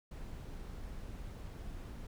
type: noise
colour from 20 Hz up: brown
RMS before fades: -45 dBFS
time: 0.11-2.07 s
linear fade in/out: 5 ms
effects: none